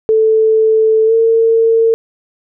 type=tone with pitch glide; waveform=sine; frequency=440 to 453.4 Hz; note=A4 to A#4; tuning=0 to -48 cents; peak=-7 dBFS; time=0.09-1.94 s; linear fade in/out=0 ms; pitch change=+52 cents; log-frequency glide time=1.06-1.13 s; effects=none

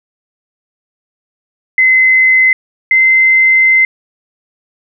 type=tone pair in turn; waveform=sine; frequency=2049 / 2069 Hz; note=C7 / C7; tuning=-37 / -20 cents; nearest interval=unison; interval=17 cents; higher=second; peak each=-5 dBFS; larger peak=neither; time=1.78-2.53 / 2.91-3.85 s; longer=second; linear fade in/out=2 ms; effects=none

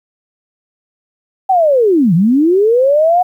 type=linear two-way sweep; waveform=sine; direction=down then up; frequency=781 to 155.56 to 737 Hz; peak=-7 dBFS; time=1.49-3.23 s; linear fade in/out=10 ms; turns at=2.14 s; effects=8-bit

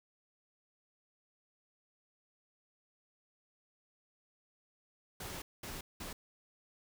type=noise bursts at uneven times; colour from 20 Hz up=pink; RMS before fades=-44 dBFS; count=3; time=5.2-5.42 / 5.63-5.81 / 6-6.13 s; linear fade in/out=5 ms; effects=none

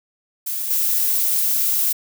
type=noise with level steps; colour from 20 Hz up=violet; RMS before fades=-25 / -19 dBFS; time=0.46-1.93 s; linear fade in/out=10 ms; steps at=0.7 s; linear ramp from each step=10 ms; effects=none

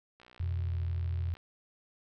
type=click train; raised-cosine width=0.3 ms; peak=-39 dBFS; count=73; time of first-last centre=0.2-1.369 s; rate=61.6 Hz
type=tone with pitch glide; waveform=sine; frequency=87 to 85.65 Hz; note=F2 to F2; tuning=-6 to -33 cents; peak=-30 dBFS; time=0.4-1.34 s; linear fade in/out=0 ms; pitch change=-27 cents; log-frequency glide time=0.59-0.76 s
type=tone with tremolo; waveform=triangle; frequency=125 Hz; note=B2; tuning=21 cents sharp; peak=-38 dBFS; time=0.42-1.3 s; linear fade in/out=10 ms; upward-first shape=sine; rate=13 Hz; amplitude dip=35%
effects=none

